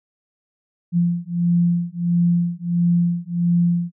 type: beating tone pair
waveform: sine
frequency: 172.2 / 173.7 Hz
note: F3 / F3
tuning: -24 / -9 cents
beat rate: 1.5 Hz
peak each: -19 dBFS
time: 0.92-3.92 s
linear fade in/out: 50 ms
effects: none

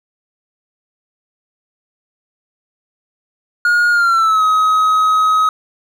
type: tone with pitch glide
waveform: triangle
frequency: 1432 to 1268.4 Hz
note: F6 to D#6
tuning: +43 to +33 cents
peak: -8 dBFS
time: 3.65-5.49 s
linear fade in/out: 2 ms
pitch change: -210 cents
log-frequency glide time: 3.91-4.43 s
effects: none

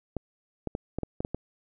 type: clicks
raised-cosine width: 2 ms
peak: -17 dBFS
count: 8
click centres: 0.167 / 0.673 / 0.751 / 0.986 / 1.033 / 1.205 / 1.249 / 1.346 s
effects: none

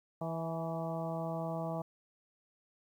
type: harmonic tone with a mistuned harmonic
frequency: 163.6 Hz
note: E3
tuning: 13 cents flat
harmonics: 1 / 2 / 3 / 4 / 5 / 6 / 7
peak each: -38 / -45 / -45 / -39 / -44 / -49 / -48 dBFS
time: 0.21-1.82 s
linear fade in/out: 5 ms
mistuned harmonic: 5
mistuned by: +28 cents
effects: 11-bit

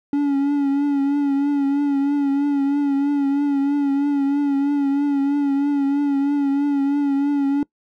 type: tone with vibrato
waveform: triangle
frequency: 282.1 Hz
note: C#4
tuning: 30 cents sharp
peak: -14 dBFS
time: 0.13-7.63 s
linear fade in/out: 2 ms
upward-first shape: triangle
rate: 3.1 Hz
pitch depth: 50 cents each way
effects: noise-tail reverb RT60 0.1 s tail -23 dB re dry

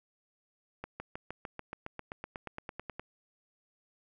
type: accelerating click train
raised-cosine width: 0.5 ms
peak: -24 dBFS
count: 18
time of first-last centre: 0.84-2.996 s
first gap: 160 ms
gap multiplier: 0.97
effects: none

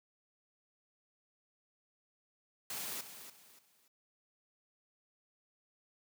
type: noise with echo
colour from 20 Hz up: white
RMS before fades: -41 dBFS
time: 2.7-3.01 s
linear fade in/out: 2 ms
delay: 290 ms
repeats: 3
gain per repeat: -10 dB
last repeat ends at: 3.88 s
effects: high-pass 100 Hz 12 dB/octave

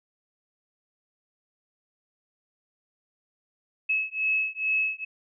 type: beating tone pair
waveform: sine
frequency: 2582 / 2584.3 Hz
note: E7 / E7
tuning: -37 / -35 cents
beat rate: 2.3 Hz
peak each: -27 dBFS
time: 3.89-5.05 s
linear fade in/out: 10 ms
effects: none

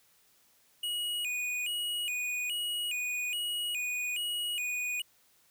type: tone with vibrato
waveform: square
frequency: 2677 Hz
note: E7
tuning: 26 cents sharp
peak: -32 dBFS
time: 0.83-5.02 s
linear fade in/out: 5 ms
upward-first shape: square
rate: 1.2 Hz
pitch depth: 140 cents each way
effects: white hiss -66 dBFS RMS until 5.5 s

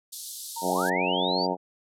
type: band-pass noise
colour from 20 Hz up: white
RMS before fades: -39 dBFS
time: 0.12-0.9 s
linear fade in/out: 10 ms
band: 3600 to 13000 Hz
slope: 48 dB/octave
type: tone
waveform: sine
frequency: 919 Hz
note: A#5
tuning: 25 cents flat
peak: -32 dBFS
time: 0.56-1.55 s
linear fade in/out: 10 ms
type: harmonic tone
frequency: 91.1 Hz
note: F#2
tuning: 26 cents flat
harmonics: 2 / 3 / 4 / 5 / 6 / 7 / 8 / 9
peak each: -33 / -33 / -33 / -33 / -33 / -33 / -33 / -33 dBFS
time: 0.61-1.57 s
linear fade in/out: 50 ms
type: linear sweep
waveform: sine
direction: up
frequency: 570 to 4809 Hz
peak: -28 dBFS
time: 0.68-1.47 s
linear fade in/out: 20 ms
effects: none

